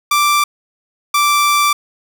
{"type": "tone pair in turn", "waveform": "sawtooth", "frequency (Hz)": [1174.7, 1170.4], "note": ["D6", "D6"], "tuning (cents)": [0, -6], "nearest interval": "unison", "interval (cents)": 6, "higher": "first", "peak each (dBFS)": -7, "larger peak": "neither", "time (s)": [[0.11, 0.44], [1.14, 1.73]], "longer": "second", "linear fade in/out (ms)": 5, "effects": []}